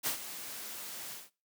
white noise with ADSR envelope, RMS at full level -31 dBFS, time 0.03-1.3 s, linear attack 37 ms, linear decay 100 ms, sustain -12 dB, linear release 180 ms, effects noise-tail reverb RT60 0.3 s tail -20 dB re dry + high-pass 150 Hz 12 dB/octave

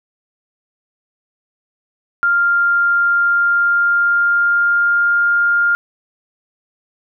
sine tone with pitch glide, 1396.9 to 1405.8 Hz, F6 to F6, 0 to +11 cents, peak -11 dBFS, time 2.23-5.75 s, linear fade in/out 0 ms, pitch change +11 cents, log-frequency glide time 3.08-5.25 s, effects none

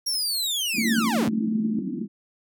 sawtooth linear sweep, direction down, 5640 to 73.42 Hz, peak -21 dBFS, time 0.06-1.29 s, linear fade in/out 10 ms
pink band-pass noise, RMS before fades -30 dBFS, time 0.73-2.08 s, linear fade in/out 50 ms, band 170 to 340 Hz, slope 96 dB/octave
sine tone with pitch glide, 226.7 to 219.1 Hz, A#3 to A3, -48 to -7 cents, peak -22 dBFS, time 0.78-1.79 s, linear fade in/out 2 ms, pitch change -59 cents, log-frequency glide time 1.2-1.32 s
effects none

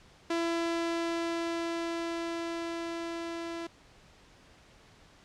sawtooth tone with level ramp, 335.5 Hz, E4, 31 cents sharp, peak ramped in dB -24 to -32 dBFS, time 0.3-3.67 s, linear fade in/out 5 ms, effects pink hiss -58 dBFS RMS until 5.24 s + low-pass 6000 Hz 12 dB/octave

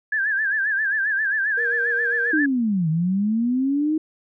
sine tone with vibrato, 1661.2 Hz, G#6, in tune, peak -19 dBFS, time 0.12-2.46 s, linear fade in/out 5 ms, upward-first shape sine, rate 7.5 Hz, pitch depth 110 cents each way
triangle tone, 473.2 Hz, A#4, 26 cents sharp, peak -27 dBFS, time 1.57-2.32 s, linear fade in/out 10 ms
sine linear two-way sweep, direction down then up, 317.7 to 154.1 to 317.7 Hz, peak -18 dBFS, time 2.33-3.98 s, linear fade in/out 5 ms, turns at 2.89 s
effects none

